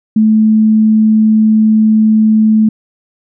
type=tone; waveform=sine; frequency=217.5 Hz; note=A3; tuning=20 cents flat; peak=-5 dBFS; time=0.16-2.69 s; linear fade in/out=5 ms; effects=none